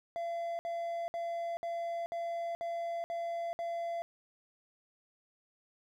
triangle tone bursts, 680 Hz, F5, 46 cents flat, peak -32 dBFS, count 8, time 0.16-4.02 s, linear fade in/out 0 ms, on 430 ms, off 60 ms, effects none

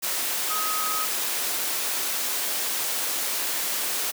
sine tone in noise, 1262 Hz, D#6, 24 cents sharp, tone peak -28 dBFS, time 0.49-1.06 s, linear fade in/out 20 ms, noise white, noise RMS -27 dBFS, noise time 0.02-4.12 s, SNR -4 dB, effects high-pass 300 Hz 12 dB/octave

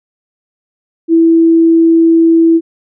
sine tone, 329.6 Hz, E4, in tune, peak -4 dBFS, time 1.08-2.61 s, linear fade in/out 50 ms, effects none

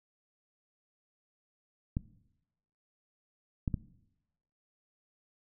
clicks, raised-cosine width 5 ms, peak -18 dBFS, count 3, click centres 1.969 / 3.678 / 3.742 s, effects noise-tail reverb RT60 0.9 s tail -19 dB re dry

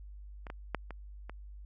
clicks, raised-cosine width 0.5 ms, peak -30 / -26 / -16 / -28 / -28 dBFS, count 5, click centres 0.468 / 0.501 / 0.747 / 0.907 / 1.296 s, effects added 50 Hz sine -45 dBFS peak until 1.65 s

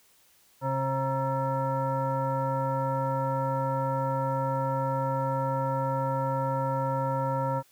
sine tone with frequency modulation, 536 Hz, C5, 42 cents sharp, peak -25 dBFS, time 0.61-7.63 s, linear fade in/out 50 ms, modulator 402 Hz, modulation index 1.5, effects white hiss -62 dBFS RMS until 7.71 s

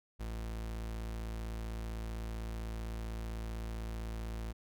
40% pulse tone, 55.7 Hz, A1, 22 cents sharp, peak -37 dBFS, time 0.19-4.53 s, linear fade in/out 20 ms, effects none

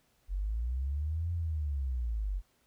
sine linear two-way sweep, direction up then down, 44.46 to 86.8 to 44.46 Hz, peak -30 dBFS, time 0.28-2.42 s, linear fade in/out 50 ms, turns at 1.32 s, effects pink hiss -71 dBFS RMS until 2.66 s

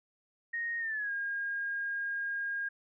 sine tone with pitch glide, 1863 to 1621.8 Hz, A#6 to G#6, -2 to -42 cents, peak -32 dBFS, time 0.53-2.69 s, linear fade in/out 10 ms, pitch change -240 cents, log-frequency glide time 0.79-1.11 s, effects none

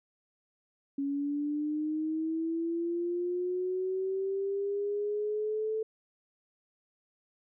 sine linear sweep, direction up, 277.2 to 440 Hz, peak -29 dBFS, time 0.98-5.83 s, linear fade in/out 5 ms, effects none

